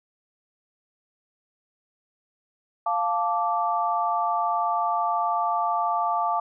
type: chord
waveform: sine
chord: D minor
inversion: first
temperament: equal with one note detuned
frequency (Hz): 698.5 / 880 / 1167.2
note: F5 / A5 / D6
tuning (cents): 0 / 0 / -11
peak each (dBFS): -26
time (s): 2.86-6.4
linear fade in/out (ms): 5
effects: none